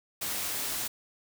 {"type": "noise", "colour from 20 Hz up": "white", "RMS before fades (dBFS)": -33, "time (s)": [0.21, 0.88], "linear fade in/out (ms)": 10, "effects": []}